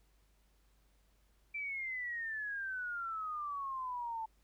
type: exponential sweep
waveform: sine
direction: down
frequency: 2349 to 880 Hz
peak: -37 dBFS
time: 1.54-4.26 s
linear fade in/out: 10 ms
effects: added 50 Hz sine -68 dBFS peak until 4.43 s + pink hiss -75 dBFS RMS until 4.43 s